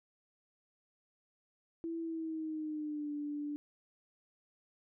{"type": "tone with pitch glide", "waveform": "sine", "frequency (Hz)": [331, 293.2], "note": ["E4", "D4"], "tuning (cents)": [7, -3], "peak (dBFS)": -36, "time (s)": [1.84, 3.56], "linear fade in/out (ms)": 0, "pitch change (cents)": -210, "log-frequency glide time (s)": [1.99, 3.12], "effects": []}